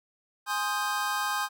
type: chord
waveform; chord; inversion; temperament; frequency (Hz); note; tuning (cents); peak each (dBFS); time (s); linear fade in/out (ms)
square; Ab major seventh; none; equal with one note detuned; 830.6 / 1046.5 / 1244.5 / 1582.5; Ab5 / C6 / Eb6 / G6; 0 / 0 / 0 / +16; -34 / -34 / -34 / -33; 0.46-1.49; 50
effects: none